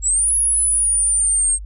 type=exponential two-way sweep; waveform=sine; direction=up then down; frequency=7530 to 10548 to 8420 Hz; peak=-14 dBFS; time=0.02-1.59 s; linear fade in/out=50 ms; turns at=0.35 s; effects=added 50 Hz sine -29 dBFS peak until 1.65 s